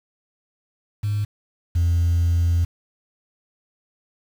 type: tone pair in turn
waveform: sine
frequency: 103.83 / 85.23 Hz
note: G#2 / F2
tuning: 0 / -42 cents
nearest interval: minor third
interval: 342 cents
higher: first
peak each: -19 / -14 dBFS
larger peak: second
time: 1.03-1.25 / 1.75-2.65 s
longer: second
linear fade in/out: 10 ms
effects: tanh soft clip ceiling -14 dBFS + 7-bit